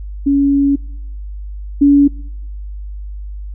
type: tone pair in turn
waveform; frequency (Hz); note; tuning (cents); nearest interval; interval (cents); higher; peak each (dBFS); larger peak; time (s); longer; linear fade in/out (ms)
sine; 280 / 284.1; C#4 / C#4; +18 / +43; unison; 25; second; -9 / -5; second; 0.26-0.76 / 1.81-2.08; first; 10
effects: noise-tail reverb RT60 0.8 s tail -25 dB re dry + added 50 Hz sine -24 dBFS peak until 3.54 s